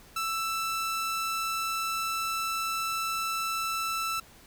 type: tone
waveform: sawtooth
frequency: 1325 Hz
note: E6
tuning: 9 cents sharp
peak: -25 dBFS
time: 0.16-4.2 s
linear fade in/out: 5 ms
effects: pink hiss -54 dBFS RMS until 4.46 s